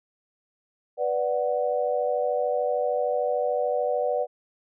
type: chord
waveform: sine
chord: B minor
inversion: none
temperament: equal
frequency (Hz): 493.9 / 587.3 / 740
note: B4 / D5 / F#5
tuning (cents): 0 / 0 / 0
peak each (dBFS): -26 / -26 / -29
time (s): 0.97-4.27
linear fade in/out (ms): 50
effects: none